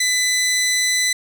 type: tone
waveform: 15% pulse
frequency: 2002 Hz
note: B6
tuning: 23 cents sharp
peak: -10 dBFS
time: 0-1.13 s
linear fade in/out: 5 ms
effects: none